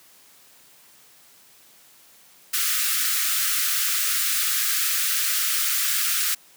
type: high-pass noise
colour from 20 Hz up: white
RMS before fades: -23 dBFS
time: 2.53-6.35 s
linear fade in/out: 10 ms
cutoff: 1200 Hz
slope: 96 dB/octave
effects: white hiss -53 dBFS RMS until 6.56 s + high-pass 100 Hz 12 dB/octave